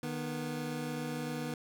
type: tone pair together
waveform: 25% pulse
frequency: 153.33 / 243.6 Hz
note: D#3 / B3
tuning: -25 / -24 cents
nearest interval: minor sixth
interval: 801 cents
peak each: -35 / -34 dBFS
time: 0.03-1.54 s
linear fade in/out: 2 ms
effects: none